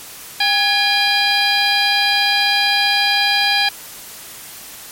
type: harmonic tone with a mistuned harmonic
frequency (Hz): 805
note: G5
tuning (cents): +46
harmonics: 1 / 2 / 3 / 4 / 5 / 6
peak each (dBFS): -20 / -20 / -20 / -20 / -20 / -20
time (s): 0.4-3.69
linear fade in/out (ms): 5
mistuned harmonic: 2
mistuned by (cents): +69
effects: white hiss -35 dBFS RMS until 4.91 s + MP3 64 kbps